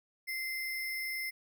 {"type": "tone with sample-and-hold", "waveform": "sine", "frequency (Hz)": 2081, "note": "C7", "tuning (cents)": -10, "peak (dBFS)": -34, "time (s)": [0.27, 1.31], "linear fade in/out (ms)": 20, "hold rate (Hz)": 7350, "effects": []}